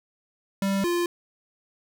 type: tone pair in turn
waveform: square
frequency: 196 / 347.8 Hz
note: G3 / F4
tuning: 0 / -7 cents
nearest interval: minor seventh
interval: 993 cents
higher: second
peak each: -23 dBFS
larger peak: neither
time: 0.62-0.84 / 0.84-1.06 s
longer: neither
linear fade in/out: 2 ms
effects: none